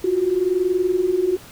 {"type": "tone pair together", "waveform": "sine", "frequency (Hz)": [349.2, 370], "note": ["F4", "F#4"], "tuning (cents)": [0, 0], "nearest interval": "minor second", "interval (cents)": 100, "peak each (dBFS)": [-22, -18], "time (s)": [0.04, 1.37], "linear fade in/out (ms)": 5, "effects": ["pink hiss -43 dBFS RMS until 1.51 s"]}